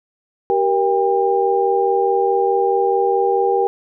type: tone cluster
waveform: sine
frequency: 387.5 / 472.2 / 799 Hz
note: G4 / A#4 / G5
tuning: -20 / +22 / +33 cents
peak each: -18 dBFS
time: 0.5-3.67 s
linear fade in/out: 0 ms
effects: none